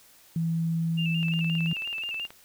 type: tone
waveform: sine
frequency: 164.9 Hz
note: E3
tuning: 1 cent sharp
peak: -24 dBFS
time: 0.36-1.73 s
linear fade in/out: 2 ms
type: tone with vibrato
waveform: sine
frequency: 2719 Hz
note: F7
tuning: 47 cents flat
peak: -30 dBFS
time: 0.97-2.27 s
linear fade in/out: 20 ms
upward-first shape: square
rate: 5.7 Hz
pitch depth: 51 cents each way
type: click train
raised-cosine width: 0.3 ms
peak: -28 dBFS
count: 21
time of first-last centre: 1.23-2.305 s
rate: 18.6 Hz
effects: white hiss -56 dBFS RMS until 2.44 s